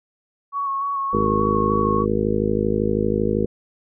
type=tone with vibrato; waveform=sine; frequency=1108.7 Hz; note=C#6; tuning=in tune; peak=-21 dBFS; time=0.52-2.06 s; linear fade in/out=50 ms; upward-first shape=square; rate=3.4 Hz; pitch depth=19 cents each way
type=harmonic tone; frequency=52.7 Hz; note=G#1; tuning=26 cents sharp; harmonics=1 / 2 / 3 / 4 / 5 / 6 / 7 / 8 / 9; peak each=-30 / -28 / -31 / -24 / -29 / -30 / -25 / -25 / -25 dBFS; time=1.13-3.46 s; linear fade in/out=5 ms
effects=none